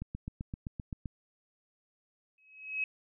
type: click train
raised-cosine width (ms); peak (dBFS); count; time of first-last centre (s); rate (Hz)
5; -25; 9; 0.02-1.058; 7.71
type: tone with exponential growth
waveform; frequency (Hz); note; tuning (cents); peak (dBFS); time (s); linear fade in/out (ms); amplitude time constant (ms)
sine; 2558; D#7; +47; -27; 2.38-2.84; 2; 100
effects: none